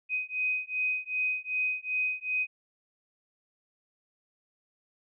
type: beating tone pair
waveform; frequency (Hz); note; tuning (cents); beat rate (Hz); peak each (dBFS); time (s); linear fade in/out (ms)
sine; 2507 / 2509.6; D#7 / D#7; +12 / +14; 2.6; -31; 0.09-2.47; 50
effects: none